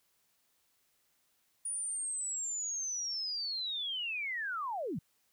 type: linear sweep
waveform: sine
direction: down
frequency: 9640 to 123.47 Hz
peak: -34 dBFS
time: 1.65-4.99 s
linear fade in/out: 5 ms
effects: white hiss -74 dBFS RMS until 5.32 s